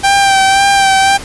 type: tone with vibrato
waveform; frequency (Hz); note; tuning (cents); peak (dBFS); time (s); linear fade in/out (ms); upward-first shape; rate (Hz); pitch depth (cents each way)
sawtooth; 784; G5; 0; -3; 0.03-1.18; 20; sine; 1.9; 28
effects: pink hiss -28 dBFS RMS until 1.24 s + resampled to 24000 Hz